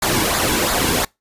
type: noise with flanger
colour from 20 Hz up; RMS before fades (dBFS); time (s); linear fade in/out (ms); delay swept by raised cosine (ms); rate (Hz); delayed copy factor
pink; -18; 0.02-1.05; 5; 0.34 to 1.64; 2.9; -0.6
effects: noise-tail reverb RT60 0.2 s tail -25 dB re dry + resampled to 32000 Hz